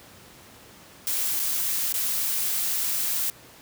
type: noise with dropouts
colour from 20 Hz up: blue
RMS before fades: -26 dBFS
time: 1.07-3.3 s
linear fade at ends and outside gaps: 0 ms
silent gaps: 1.394-1.399 / 1.924-1.941 s
effects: pink hiss -49 dBFS RMS until 3.61 s + high-pass 80 Hz 12 dB/octave